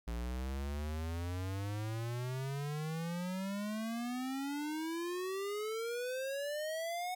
square exponential sweep, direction up, 56.8 to 740 Hz, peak -37 dBFS, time 0.07-7.15 s, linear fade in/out 10 ms, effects 13-bit

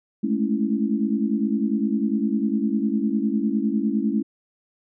sine chord, A major seventh, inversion third, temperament equal with one note detuned, 210.1 / 220 / 277.2 / 329.6 Hz, G#3 / A3 / C#4 / E4, +20 / 0 / 0 / 0 cents, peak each -24 / -24 / -26 / -29 dBFS, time 0.23-4.23 s, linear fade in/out 10 ms, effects none

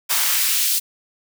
white noise with high-pass filter sweep, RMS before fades -19 dBFS, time 0.09-0.8 s, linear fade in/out 20 ms, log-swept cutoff 800 to 4100 Hz, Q 0.89, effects none

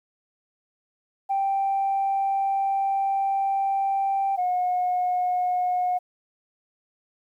sine tone pair in turn, 784 / 723.8 Hz, G5 / F#5, 0 / -38 cents, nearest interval minor second, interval 138 cents, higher first, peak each -20 dBFS, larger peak neither, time 1.29-4.37 / 4.37-5.99 s, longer first, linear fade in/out 20 ms, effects tanh soft clip ceiling -17 dBFS + 10-bit

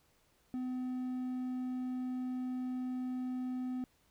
triangle tone, 253.5 Hz, B3, 45 cents sharp, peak -33 dBFS, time 0.54-3.84 s, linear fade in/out 0 ms, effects pink hiss -71 dBFS RMS until 4.1 s

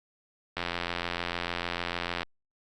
click train, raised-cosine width 0.3 ms, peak -14 dBFS, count 145, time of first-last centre 0.57-2.231 s, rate 86.7 Hz, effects Opus 48 kbps

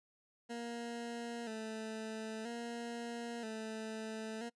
20% pulse tone with vibrato, 227.5 Hz, A#3, 42 cents flat, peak -36 dBFS, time 0.49-4.5 s, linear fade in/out 20 ms, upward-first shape square, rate 0.51 Hz, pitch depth 59 cents each way, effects noise-tail reverb RT60 0.1 s tail -25 dB re dry + resampled to 22050 Hz

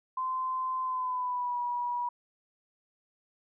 sine tone with pitch glide, 1033 to 969.4 Hz, C6 to B5, -22 to -32 cents, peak -29 dBFS, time 0.17-2.09 s, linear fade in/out 5 ms, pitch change -110 cents, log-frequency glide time 0.83-1.59 s, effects none

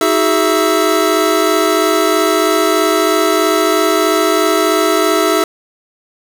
square tone cluster, 317.3 / 372.5 / 415.6 / 662 / 1320 Hz, D#4 / F#4 / G#4 / E5 / E6, +34 / +12 / +1 / +7 / +2 cents, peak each -18 dBFS, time 0.01-5.44 s, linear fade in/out 2 ms, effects none

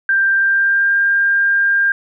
sine tone with pitch glide, 1580 to 1600.2 Hz, G6 to G6, +13 to +35 cents, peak -11 dBFS, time 0.09-1.92 s, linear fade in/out 2 ms, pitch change +22 cents, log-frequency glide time 0.36-0.96 s, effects none

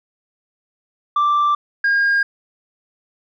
sine tone pair in turn, 1174.7 / 1620.1 Hz, D6 / G#6, 0 / -43 cents, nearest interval tritone, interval 557 cents, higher second, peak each -11 dBFS, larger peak neither, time 1.16-1.55 / 1.84-2.23 s, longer neither, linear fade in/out 5 ms, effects tanh soft clip ceiling -12 dBFS

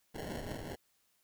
violet noise with sample-and-hold, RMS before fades -42 dBFS, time 0.14-0.76 s, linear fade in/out 10 ms, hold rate 1225 Hz, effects white hiss -74 dBFS RMS until 1.23 s

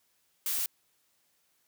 blue noise, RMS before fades -31 dBFS, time 0.46-0.66 s, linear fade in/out 2 ms, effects white hiss -72 dBFS RMS until 1.67 s + high-pass 60 Hz 12 dB/octave

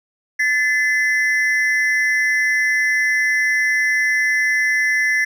triangle ring-modulated tone, 1889 Hz, A#6, 22 cents sharp, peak -10 dBFS, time 0.39-5.25 s, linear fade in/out 10 ms, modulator 145 Hz, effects none

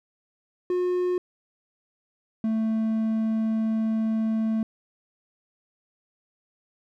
triangle tone pair in turn, 360 / 221.3 Hz, F#4 / A3, -47 / +10 cents, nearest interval minor sixth, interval 843 cents, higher first, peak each -20 dBFS, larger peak neither, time 0.7-1.18 / 2.44-4.63 s, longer second, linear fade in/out 2 ms, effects none

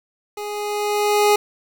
25% pulse tone with level ramp, 415.3 Hz, G#4, in tune, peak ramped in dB -24 to -8 dBFS, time 0.37-1.36 s, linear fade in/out 5 ms, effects 8-bit

